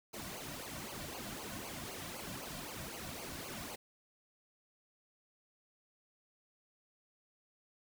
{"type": "noise with flanger", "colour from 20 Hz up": "pink", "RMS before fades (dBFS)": -45, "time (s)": [0.13, 3.76], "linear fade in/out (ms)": 10, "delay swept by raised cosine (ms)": [0.54, 2.44], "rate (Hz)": 3.9, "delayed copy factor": -0.85, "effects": []}